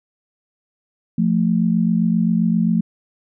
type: tone pair together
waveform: sine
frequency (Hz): 174.61 / 222.2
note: F3 / A3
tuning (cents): 0 / +17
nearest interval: major third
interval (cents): 417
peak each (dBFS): -17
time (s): 1.18-2.81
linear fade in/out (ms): 5
effects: none